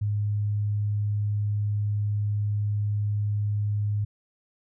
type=tone; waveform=sine; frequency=103.83 Hz; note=G#2; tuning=in tune; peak=-23 dBFS; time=0.01-4.05 s; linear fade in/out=10 ms; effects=none